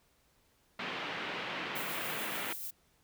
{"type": "band-pass noise", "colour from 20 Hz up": "white", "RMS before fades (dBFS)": -39, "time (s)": [0.79, 2.53], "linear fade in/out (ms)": 5, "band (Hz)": [140, 3000], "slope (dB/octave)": 24}
{"type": "noise with tremolo", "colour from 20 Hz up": "violet", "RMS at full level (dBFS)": -40, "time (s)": [1.75, 2.71], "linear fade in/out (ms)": 10, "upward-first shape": "triangle", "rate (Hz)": 6.9, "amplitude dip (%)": 30}
{"effects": ["pink hiss -70 dBFS RMS until 3.03 s"]}